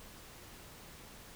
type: silence
effects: pink hiss -53 dBFS RMS until 1.35 s